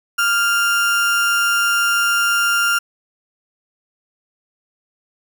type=tone with amplitude modulation; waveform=35% pulse; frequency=1396.9 Hz; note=F6; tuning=in tune; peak=-11 dBFS; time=0.18-2.79 s; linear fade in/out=10 ms; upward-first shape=sine; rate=209 Hz; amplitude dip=35%; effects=none